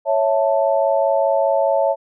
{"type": "chord", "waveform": "sine", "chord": "A major", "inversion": "first", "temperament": "equal", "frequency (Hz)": [554.4, 659.3, 880], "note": ["C#5", "E5", "A5"], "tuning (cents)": [0, 0, 0], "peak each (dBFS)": [-17, -18, -22], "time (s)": [0.05, 1.96], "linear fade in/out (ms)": 50, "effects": []}